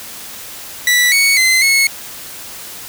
sawtooth tone with pitch steps, 1964 / 2222 / 2059 / 2186 Hz, B6 / C#7 / C7 / C#7, -10 / +4 / -28 / -25 cents, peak -6 dBFS, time 0.87-1.87 s, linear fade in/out 2 ms, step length 250 ms, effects white hiss -31 dBFS RMS until 2.88 s

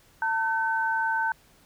sine tone pair together, 897.2 / 1528 Hz, A5 / G6, +34 / -45 cents, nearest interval major sixth, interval 921 cents, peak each -26 dBFS, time 0.22-1.32 s, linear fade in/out 2 ms, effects pink hiss -59 dBFS RMS until 1.65 s

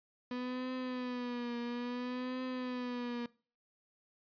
35% pulse tone with vibrato, 247.1 Hz, B3, 1 cent sharp, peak -35 dBFS, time 0.31-3.26 s, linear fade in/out 2 ms, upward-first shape triangle, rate 0.59 Hz, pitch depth 69 cents each way, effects noise-tail reverb RT60 0.4 s tail -22 dB re dry + resampled to 11025 Hz

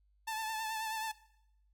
sawtooth tone with vibrato, 880 Hz, A5, in tune, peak -32 dBFS, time 0.27-1.12 s, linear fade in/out 10 ms, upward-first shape triangle, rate 9.3 Hz, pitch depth 41 cents each way, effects noise-tail reverb RT60 0.8 s tail -19 dB re dry + added 50 Hz sine -67 dBFS peak until 1.73 s

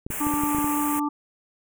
clicks, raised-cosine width 3 ms, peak -19 dBFS, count 8, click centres 0.065 / 0.104 / 0.269 / 0.339 / 0.436 / 0.548 / 0.585 / 0.644 s
white band-stop noise, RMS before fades -31 dBFS, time 0.1-1 s, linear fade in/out 10 ms, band 2800 to 6900 Hz, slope 48 dB/octave
harmonic tone, 293.7 Hz, D4, in tune, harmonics 1 / 3 / 4, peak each -24 / -29 / -30 dBFS, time 0.2-1.09 s, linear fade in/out 10 ms
effects none

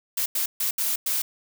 blue noise bursts at uneven times, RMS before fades -25 dBFS, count 5, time 0.17-0.26 / 0.35-0.46 / 0.6-0.71 / 0.78-0.96 / 1.06-1.22 s, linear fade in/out 5 ms, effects none

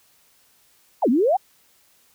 sine exponential two-way sweep, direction down then up, 987.8 to 220 to 820 Hz, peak -15 dBFS, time 1.02-1.37 s, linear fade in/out 10 ms, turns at 1.09 s, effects white hiss -59 dBFS RMS until 2.14 s

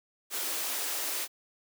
white high-pass noise, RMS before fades -33 dBFS, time 0.3-1.28 s, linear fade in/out 50 ms, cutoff 270 Hz, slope 96 dB/octave, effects none

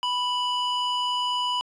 square tone with band-pass filter, 987.8 Hz, B5, in tune, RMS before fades -26 dBFS, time 0.03-1.61 s, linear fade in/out 0 ms, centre 2200 Hz, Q 3.6, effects resampled to 24000 Hz

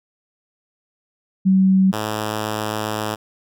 sine / 5% pulse tone pair in turn, 190 / 107.5 Hz, F#3 / A2, +46 / -40 cents, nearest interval minor seventh, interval 986 cents, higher first, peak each -11 dBFS, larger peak neither, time 1.45-1.92 / 1.92-3.16 s, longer second, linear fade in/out 20 ms, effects none

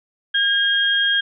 sine tone pair together, 1622 / 3244 Hz, G#6 / G#7, -41 / -41 cents, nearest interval octave, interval 1200 cents, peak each -18 / -18 dBFS, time 0.34-1.21 s, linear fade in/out 10 ms, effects none

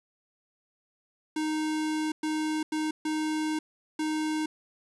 square tone bursts at uneven times, 310 Hz, D#4, 6 cents flat, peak -28 dBFS, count 5, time 1.36-2.12 / 2.23-2.63 / 2.72-2.91 / 3.05-3.59 / 3.99-4.46 s, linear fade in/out 5 ms, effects resampled to 24000 Hz + 9-bit

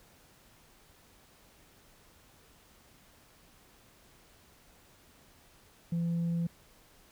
sine tone, 169.3 Hz, E3, 46 cents sharp, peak -26 dBFS, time 5.92-6.47 s, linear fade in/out 5 ms, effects tanh soft clip ceiling -27 dBFS + pink hiss -61 dBFS RMS until 7.11 s

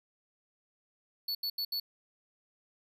square tone bursts at uneven times, 4435 Hz, C#8, in tune, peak -32 dBFS, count 4, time 1.28-1.35 / 1.43-1.5 / 1.58-1.65 / 1.72-1.8 s, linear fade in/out 5 ms, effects none

